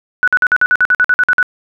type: tone bursts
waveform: sine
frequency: 1480 Hz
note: F#6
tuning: in tune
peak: -7 dBFS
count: 13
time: 0.23-1.428 s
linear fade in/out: 0 ms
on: 46 ms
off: 50 ms
effects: none